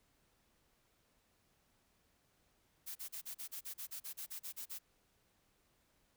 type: noise bursts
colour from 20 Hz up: blue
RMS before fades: -45 dBFS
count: 15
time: 2.86-4.789 s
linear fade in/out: 20 ms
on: 95 ms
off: 36 ms
effects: pink hiss -75 dBFS RMS until 6.16 s